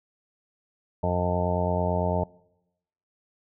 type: harmonic tone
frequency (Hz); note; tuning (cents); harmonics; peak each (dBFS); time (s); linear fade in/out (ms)
89; F2; +33; 1 / 2 / 3 / 4 / 5 / 6 / 7 / 8 / 9 / 10; -28 / -29 / -39 / -38 / -32 / -36 / -28 / -38 / -37 / -32; 1.03-2.24; 5
effects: noise-tail reverb RT60 0.9 s tail -23 dB re dry